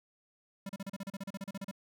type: tone bursts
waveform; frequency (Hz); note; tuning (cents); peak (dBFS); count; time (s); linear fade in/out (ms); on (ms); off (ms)
square; 196; G3; 0; -38; 16; 0.66-1.713; 5; 33; 35
effects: none